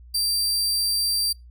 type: tone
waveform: sawtooth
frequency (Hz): 4699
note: D8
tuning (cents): 0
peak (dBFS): -18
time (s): 0.14-1.33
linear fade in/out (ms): 10
effects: noise-tail reverb RT60 0.2 s tail -26 dB re dry + added 60 Hz sine -43 dBFS peak until 1.5 s